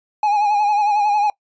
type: tone with vibrato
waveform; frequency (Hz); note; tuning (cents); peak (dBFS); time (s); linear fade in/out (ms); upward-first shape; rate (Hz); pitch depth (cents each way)
triangle; 830.6; G#5; 0; -12; 0.23-1.3; 2; sine; 11; 49
effects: noise-tail reverb RT60 0.1 s tail -22 dB re dry + resampled to 16000 Hz